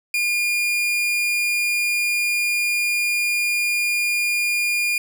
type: tone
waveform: 40% pulse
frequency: 2420 Hz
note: D#7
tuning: 49 cents flat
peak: -18 dBFS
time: 0.14-4.98 s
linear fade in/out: 2 ms
effects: 10-bit